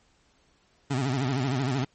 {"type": "tone with vibrato", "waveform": "25% pulse", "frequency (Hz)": 132.1, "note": "C3", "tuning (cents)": 17, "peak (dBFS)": -21, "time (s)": [0.9, 1.85], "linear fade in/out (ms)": 10, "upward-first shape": "sine", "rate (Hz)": 13, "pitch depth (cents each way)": 130, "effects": ["pink hiss -65 dBFS RMS until 1.94 s", "MP3 32 kbps"]}